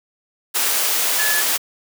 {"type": "tone in noise", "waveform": "sine", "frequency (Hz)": 1715, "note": "A6", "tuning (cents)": -45, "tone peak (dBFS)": -20, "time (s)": [1.18, 1.42], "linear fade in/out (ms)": 20, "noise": "white", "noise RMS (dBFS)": -19, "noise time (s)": [0.54, 1.58], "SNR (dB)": -4, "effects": ["high-pass 400 Hz 12 dB/octave"]}